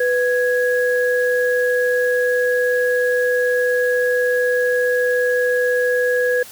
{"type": "tone pair together", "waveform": "sine", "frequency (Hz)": [495.4, 1661.2], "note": ["B4", "G#6"], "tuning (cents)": [5, 0], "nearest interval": "octave + major sixth", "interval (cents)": 2095, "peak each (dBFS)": [-16, -20], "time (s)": [0, 6.43], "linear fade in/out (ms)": 5, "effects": ["white hiss -39 dBFS RMS until 6.51 s"]}